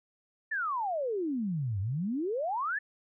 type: exponential two-way sweep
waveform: sine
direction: down then up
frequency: 1813 to 92.3 to 1813 Hz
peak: -29 dBFS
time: 0.51-2.79 s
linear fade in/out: 10 ms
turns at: 1.8 s
effects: none